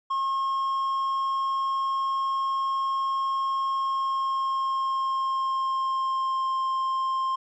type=tone with pitch glide; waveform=triangle; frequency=1078 to 1057 Hz; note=C#6 to C6; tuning=-49 to +17 cents; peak=-22 dBFS; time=0.1-7.36 s; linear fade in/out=10 ms; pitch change=-34 cents; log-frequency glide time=3.75-6.58 s; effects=resampled to 16000 Hz